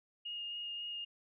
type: tone with vibrato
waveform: sine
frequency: 2848 Hz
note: F7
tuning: 33 cents sharp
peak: -39 dBFS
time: 0.25-1.05 s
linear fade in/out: 10 ms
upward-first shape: sine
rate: 3.7 Hz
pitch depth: 10 cents each way
effects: none